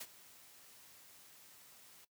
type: noise with ADSR envelope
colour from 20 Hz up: white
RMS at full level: -44 dBFS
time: 0-2.05 s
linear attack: 11 ms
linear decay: 47 ms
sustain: -16 dB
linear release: 8 ms
effects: noise-tail reverb RT60 0.1 s tail -17 dB re dry + high-pass 80 Hz 12 dB/octave